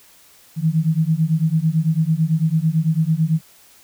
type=beating tone pair; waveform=sine; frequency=155.56 / 164.56 Hz; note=D#3 / E3; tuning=0 / -3 cents; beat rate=9 Hz; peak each=-18 dBFS; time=0.56-3.41 s; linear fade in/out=50 ms; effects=white hiss -50 dBFS RMS until 3.83 s